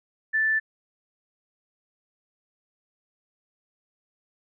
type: tone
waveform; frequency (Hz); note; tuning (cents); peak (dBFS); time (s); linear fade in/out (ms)
sine; 1760; A6; 0; -20; 0.33-0.6; 20
effects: none